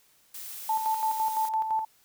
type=noise; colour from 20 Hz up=blue; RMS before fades=-40 dBFS; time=0.34-1.49 s; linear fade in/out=5 ms
type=tone with tremolo; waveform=sine; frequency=880 Hz; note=A5; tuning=in tune; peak=-23 dBFS; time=0.69-1.85 s; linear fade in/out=5 ms; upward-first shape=square; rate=5.9 Hz; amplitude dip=50%
effects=white hiss -63 dBFS RMS until 2.04 s